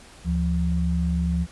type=tone pair together; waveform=sine; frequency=73.4 / 172.42 Hz; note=D2 / F3; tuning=0 / -22 cents; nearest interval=octave + minor third; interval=1478 cents; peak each=-23 / -23 dBFS; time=0.24-1.47 s; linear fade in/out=50 ms; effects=pink hiss -48 dBFS RMS until 1.51 s + resampled to 24000 Hz